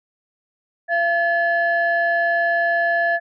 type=tone pair together; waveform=sine; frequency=682 / 1718.5 Hz; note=F5 / A6; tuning=-41 / -41 cents; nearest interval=octave + major third; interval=1600 cents; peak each=-18 dBFS; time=0.88-3.2 s; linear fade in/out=50 ms; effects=tanh soft clip ceiling -10 dBFS